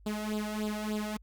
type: tone with flanger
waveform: sawtooth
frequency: 212.5 Hz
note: G#3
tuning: 40 cents sharp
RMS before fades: -34 dBFS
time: 0.06-1.17 s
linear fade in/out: 5 ms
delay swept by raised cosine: 0.24 to 1.54 ms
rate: 3.4 Hz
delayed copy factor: +0.85
effects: added 50 Hz sine -53 dBFS peak until 1.22 s + Opus 48 kbps